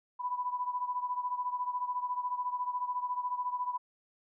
sine beating tone pair, 988 / 1002 Hz, B5 / B5, 0 / +25 cents, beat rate 14 Hz, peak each -33 / -37 dBFS, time 0.19-3.78 s, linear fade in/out 20 ms, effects none

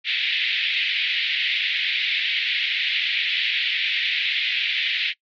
pink band-pass noise, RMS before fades -23 dBFS, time 0.04-5.14 s, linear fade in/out 50 ms, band 2000 to 3800 Hz, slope 48 dB/octave, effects noise-tail reverb RT60 0.1 s tail -23 dB re dry + MP3 48 kbps

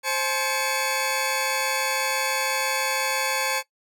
15% pulse tone cluster, 528 / 858 / 2254 Hz, C5 / A5 / C#7, +16 / -44 / +28 cents, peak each -21 dBFS, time 0.03-3.63 s, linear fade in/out 50 ms, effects noise-tail reverb RT60 0.1 s tail -19 dB re dry

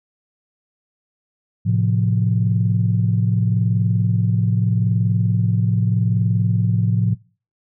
sine chord, F major, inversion first, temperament equal, 110 / 130.81 / 174.61 Hz, A2 / C3 / F3, 0 / 0 / 0 cents, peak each -16 / -22 / -20 dBFS, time 1.65-7.15 s, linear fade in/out 20 ms, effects noise-tail reverb RT60 0.4 s tail -25 dB re dry + tanh soft clip ceiling -5 dBFS

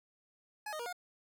25% pulse tone with pitch steps, 845 / 618 / 475.4 / 716 Hz, G#5 / D#5 / A#4 / F5, +30 / -12 / +34 / +43 cents, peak -35 dBFS, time 0.66-0.928 s, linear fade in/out 5 ms, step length 67 ms, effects none

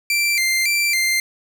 sawtooth tone with vibrato, 2217 Hz, C#7, in tune, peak -13 dBFS, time 0.1-1.2 s, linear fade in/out 2 ms, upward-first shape square, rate 1.8 Hz, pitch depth 100 cents each way, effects none

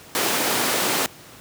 pink high-pass noise, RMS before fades -22 dBFS, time 0.15-1.06 s, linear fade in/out 0 ms, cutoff 280 Hz, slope 12 dB/octave, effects pink hiss -44 dBFS RMS until 1.4 s + high-pass 100 Hz 12 dB/octave

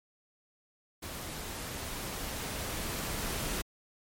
pink noise with level ramp, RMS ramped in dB -41 to -34 dBFS, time 1.02-3.62 s, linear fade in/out 10 ms, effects MP3 64 kbps

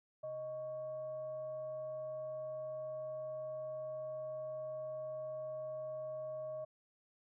sine tone with frequency modulation, 622.3 Hz, D#5, in tune, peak -40 dBFS, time 0.23-6.65 s, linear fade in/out 10 ms, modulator 490 Hz, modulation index 0.28, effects none

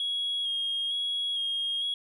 sine tone with vibrato, 3289 Hz, G#7, 18 cents flat, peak -26 dBFS, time 0-1.94 s, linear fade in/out 2 ms, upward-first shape square, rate 1.1 Hz, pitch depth 20 cents each way, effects tanh soft clip ceiling -24 dBFS

